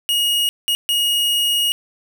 45% pulse tone bursts at uneven times, 2877 Hz, F#7, 49 cents flat, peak -15 dBFS, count 3, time 0.09-0.49 / 0.68-0.75 / 0.89-1.72 s, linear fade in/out 0 ms, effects none

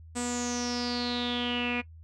sawtooth tone with low-pass filter sweep, 242.9 Hz, B3, 29 cents flat, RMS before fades -31 dBFS, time 0.15-1.82 s, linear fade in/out 20 ms, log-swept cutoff 8200 to 2400 Hz, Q 9.2, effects noise-tail reverb RT60 0.1 s tail -19 dB re dry + added 81 Hz sine -46 dBFS peak until 2.03 s

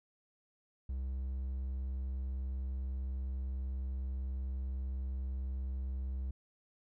triangle tone, 65.41 Hz, C2, in tune, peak -33 dBFS, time 0.89-6.31 s, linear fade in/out 5 ms, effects none

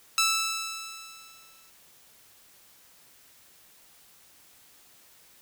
10% pulse tone with exponential decay, 1318.5 Hz, E6, in tune, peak -12 dBFS, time 0.18-1.7 s, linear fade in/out 1 ms, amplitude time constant 330 ms, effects white hiss -57 dBFS RMS until 5.41 s

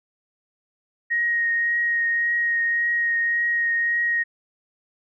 sine tone with vibrato, 1875 Hz, A#6, 10 cents sharp, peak -19 dBFS, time 1.1-4.24 s, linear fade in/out 20 ms, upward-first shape triangle, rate 1.8 Hz, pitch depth 15 cents each way, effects none

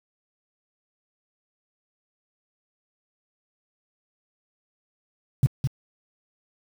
sine tone with echo, 132.6 Hz, C3, 23 cents sharp, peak -13 dBFS, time 5.43-5.46 s, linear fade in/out 0 ms, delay 210 ms, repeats 1, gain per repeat -6 dB, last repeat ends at 5.67 s, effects high-pass 60 Hz 12 dB/octave + 7-bit

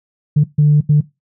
sine tone bursts at uneven times, 148.4 Hz, D3, 18 cents sharp, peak -6 dBFS, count 3, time 0.36-0.44 / 0.58-0.81 / 0.89-1.01 s, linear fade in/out 10 ms, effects noise-tail reverb RT60 0.2 s tail -18 dB re dry + tanh soft clip ceiling -3 dBFS

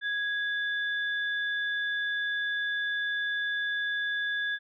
sine tone pair together, 1661.2 / 3513 Hz, G#6 / A7, 0 / -3 cents, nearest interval octave + minor second, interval 1297 cents, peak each -28 / -37 dBFS, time 0.01-4.59 s, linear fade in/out 50 ms, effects none

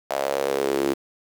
sawtooth tone with high-pass filter sweep, 69 Hz, C#2, 7 cents flat, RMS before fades -24 dBFS, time 0.1-0.94 s, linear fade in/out 10 ms, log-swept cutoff 650 to 330 Hz, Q 4.2, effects 7-bit

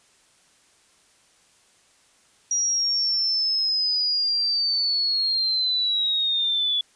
sine linear sweep, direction down, 5750 to 3413 Hz, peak -20 dBFS, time 2.51-6.81 s, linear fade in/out 2 ms, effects white hiss -59 dBFS RMS until 6.95 s + resampled to 22050 Hz

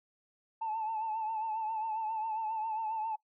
sine tone with vibrato, 880 Hz, A5, in tune, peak -31 dBFS, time 0.61-3.16 s, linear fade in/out 10 ms, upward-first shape triangle, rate 7.4 Hz, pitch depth 64 cents each way, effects noise-tail reverb RT60 0.1 s tail -21 dB re dry + tanh soft clip ceiling -28 dBFS

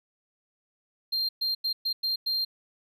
triangle tone bursts at uneven times, 4186 Hz, C8, in tune, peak -24 dBFS, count 6, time 1.12-1.29 / 1.41-1.55 / 1.64-1.73 / 1.85-1.93 / 2.03-2.16 / 2.26-2.45 s, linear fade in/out 10 ms, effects none

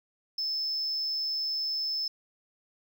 sine tone, 5250 Hz, E8, 8 cents flat, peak -26 dBFS, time 0.38-2.08 s, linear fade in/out 5 ms, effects tanh soft clip ceiling -27 dBFS + 10-bit

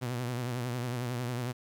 sawtooth tone with vibrato, 122.8 Hz, B2, 9 cents flat, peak -28 dBFS, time 0.01-1.53 s, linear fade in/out 20 ms, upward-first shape triangle, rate 11 Hz, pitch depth 86 cents each way, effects 11-bit

